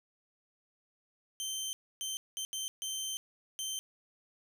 20% pulse tone bursts at uneven times, 3111 Hz, G7, 14 cents flat, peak -30 dBFS, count 6, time 1.4-1.73 / 2.01-2.17 / 2.37-2.45 / 2.53-2.68 / 2.82-3.17 / 3.59-3.79 s, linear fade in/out 0 ms, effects none

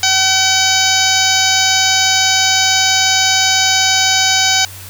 harmonic tone with a mistuned harmonic, 761 Hz, F#5, 48 cents sharp, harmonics 1 / 2 / 3 / 4 / 5 / 6 / 7 / 8 / 9, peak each -19 / -19 / -19 / -19 / -19 / -19 / -19 / -19 / -19 dBFS, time 0.03-4.65 s, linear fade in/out 2 ms, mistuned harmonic 7, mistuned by -66 cents, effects added 94 Hz sine -34 dBFS peak until 4.89 s + white hiss -34 dBFS RMS until 4.89 s

